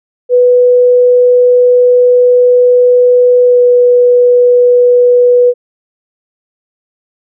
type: tone with pitch glide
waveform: sine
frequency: 493.9 to 490.5 Hz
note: B4 to B4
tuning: 0 to -12 cents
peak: -3 dBFS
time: 0.29-5.54 s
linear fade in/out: 50 ms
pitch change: -12 cents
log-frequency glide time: 3.44-3.6 s
effects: none